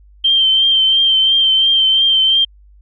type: tone with vibrato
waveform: sine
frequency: 3136 Hz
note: G7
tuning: in tune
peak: -9 dBFS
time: 0.24-2.45 s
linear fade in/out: 10 ms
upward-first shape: triangle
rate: 2.9 Hz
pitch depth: 33 cents each way
effects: added 50 Hz sine -42 dBFS peak until 2.81 s